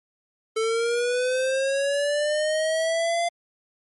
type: linear sweep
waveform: square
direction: up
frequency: 440 to 691 Hz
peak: -22 dBFS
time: 0.56-3.29 s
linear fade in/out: 10 ms
effects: MP3 48 kbps

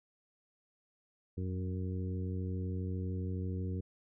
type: harmonic tone with a mistuned harmonic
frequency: 92.6 Hz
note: F#2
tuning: 2 cents sharp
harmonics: 1 / 2 / 3 / 4 / 5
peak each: -35 / -41 / -45 / -47 / -49 dBFS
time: 1.37-3.81 s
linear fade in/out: 10 ms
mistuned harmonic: 1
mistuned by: -37 cents
effects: none

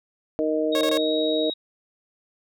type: harmonic tone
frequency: 155.56 Hz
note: D#3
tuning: in tune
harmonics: 2 / 3 / 4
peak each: -25 / -25 / -25 dBFS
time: 0.39-1.5 s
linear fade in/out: 0 ms
type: tone with pitch glide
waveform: sine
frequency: 3755 to 3803 Hz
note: A#7 to A#7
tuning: +12 to +34 cents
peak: -28 dBFS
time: 0.72-1.54 s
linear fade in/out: 10 ms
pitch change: +22 cents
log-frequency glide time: 0.89-1.12 s
type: tone bursts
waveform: sawtooth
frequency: 549 Hz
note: C#5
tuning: 17 cents flat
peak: -20 dBFS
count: 3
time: 0.75-0.974 s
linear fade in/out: 0 ms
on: 60 ms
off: 22 ms
effects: none

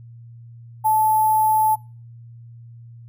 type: tone with sample-and-hold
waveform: sine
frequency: 868 Hz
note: A5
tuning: 24 cents flat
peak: -14 dBFS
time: 0.84-1.76 s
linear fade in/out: 20 ms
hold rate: 11025 Hz
effects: noise-tail reverb RT60 0.4 s tail -26 dB re dry + added 117 Hz sine -39 dBFS peak until 3.08 s

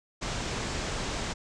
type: low-pass noise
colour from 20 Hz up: pink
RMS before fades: -33 dBFS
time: 0.21-1.34 s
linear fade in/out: 20 ms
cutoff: 7900 Hz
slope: 48 dB/octave
effects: none

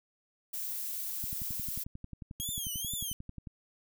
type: noise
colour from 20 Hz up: violet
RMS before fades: -37 dBFS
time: 0.53-1.84 s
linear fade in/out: 10 ms
type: click train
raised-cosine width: 5 ms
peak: -30 dBFS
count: 26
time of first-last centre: 1.24-3.472 s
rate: 11.2 Hz
type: tone with vibrato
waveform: 5% pulse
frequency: 3240 Hz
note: G#7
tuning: 43 cents flat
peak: -27 dBFS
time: 2.4-3.13 s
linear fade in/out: 0 ms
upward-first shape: triangle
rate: 2.3 Hz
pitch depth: 180 cents each way
effects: none

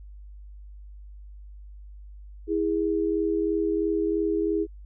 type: tone pair together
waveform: sine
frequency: 327.3 / 410.3 Hz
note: E4 / G#4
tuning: -12 / -21 cents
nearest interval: major third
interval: 391 cents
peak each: -25 / -25 dBFS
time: 2.47-4.67 s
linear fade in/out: 50 ms
effects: added 50 Hz sine -41 dBFS peak until 4.85 s

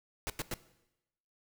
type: noise bursts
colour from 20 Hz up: pink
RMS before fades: -36 dBFS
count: 3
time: 0.27-0.54 s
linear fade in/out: 0 ms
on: 28 ms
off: 93 ms
effects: noise-tail reverb RT60 0.9 s tail -17 dB re dry

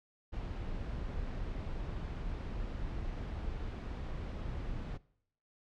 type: noise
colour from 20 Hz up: brown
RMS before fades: -39 dBFS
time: 0.32-4.98 s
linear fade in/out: 20 ms
effects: noise-tail reverb RT60 0.7 s tail -22 dB re dry + low-pass 4000 Hz 12 dB/octave

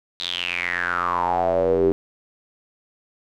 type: tone with band-pass filter sweep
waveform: square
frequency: 44 Hz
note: F1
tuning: 14 cents sharp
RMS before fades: -22 dBFS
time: 0.2-1.92 s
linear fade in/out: 0 ms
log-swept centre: 3900 to 360 Hz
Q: 8
effects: none

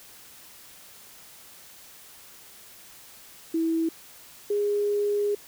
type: tone pair in turn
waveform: sine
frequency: 326.5 / 411.4 Hz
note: E4 / G#4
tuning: -17 / -16 cents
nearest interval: major third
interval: 401 cents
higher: second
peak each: -22 dBFS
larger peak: neither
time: 3.54-3.89 / 4.5-5.35 s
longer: second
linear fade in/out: 5 ms
effects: white hiss -49 dBFS RMS until 5.47 s

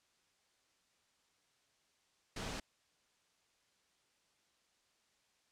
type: noise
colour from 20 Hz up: pink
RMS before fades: -42 dBFS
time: 2.36-2.6 s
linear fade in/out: 5 ms
effects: white hiss -75 dBFS RMS until 5.51 s + low-pass 7000 Hz 12 dB/octave

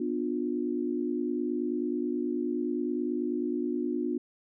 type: chord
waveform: sine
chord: B diminished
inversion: none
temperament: just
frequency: 246.9 / 296.3 / 355.6 Hz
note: B3 / D4 / F4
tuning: 0 / +15 / +31 cents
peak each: -32 dBFS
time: 0-4.18 s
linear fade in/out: 5 ms
effects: none

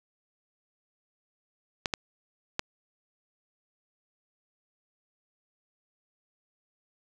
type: clicks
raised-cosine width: 0.2 ms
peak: -10 dBFS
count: 3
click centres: 1.858 / 1.938 / 2.594 s
effects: 8-bit

